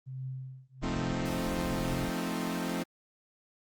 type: tone with tremolo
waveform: sine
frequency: 130.81 Hz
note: C3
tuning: in tune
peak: -34 dBFS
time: 0.06-2.07 s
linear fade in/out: 20 ms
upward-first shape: triangle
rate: 1.2 Hz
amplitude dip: 100%
type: noise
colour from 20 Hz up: brown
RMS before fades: -40 dBFS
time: 0.81-2.11 s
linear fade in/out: 20 ms
type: chord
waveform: sawtooth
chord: F dominant seventh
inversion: none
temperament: equal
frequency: 174.61 / 220 / 261.6 / 311.1 Hz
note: F3 / A3 / C4 / Eb4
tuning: 0 / 0 / 0 / 0 cents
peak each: -32 / -33 / -32 / -35 dBFS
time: 0.82-2.84 s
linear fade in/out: 20 ms
effects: Opus 24 kbps